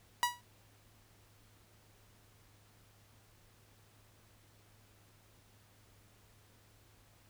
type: tone with exponential decay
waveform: sawtooth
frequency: 970 Hz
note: B5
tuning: 31 cents flat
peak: -21 dBFS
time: 0.23-0.41 s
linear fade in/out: 0 ms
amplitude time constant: 39 ms
effects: added 104 Hz sine -66 dBFS peak until 7.29 s + pink hiss -66 dBFS RMS until 7.29 s